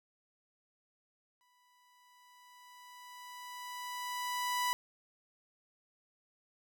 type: tone with exponential growth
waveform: sawtooth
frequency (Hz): 987.8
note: B5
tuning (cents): 0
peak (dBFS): -26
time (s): 1.41-4.73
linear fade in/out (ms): 0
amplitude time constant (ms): 720
effects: none